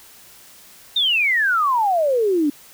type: exponential sweep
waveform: sine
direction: down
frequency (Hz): 3729 to 279.1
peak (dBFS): -15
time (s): 0.96-2.5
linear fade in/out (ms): 5
effects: white hiss -46 dBFS RMS until 2.73 s